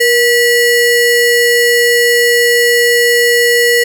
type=ring-modulated tone; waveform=square; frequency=1212 Hz; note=D#6; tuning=46 cents flat; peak=-5 dBFS; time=0-3.84 s; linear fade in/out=10 ms; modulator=737 Hz; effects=none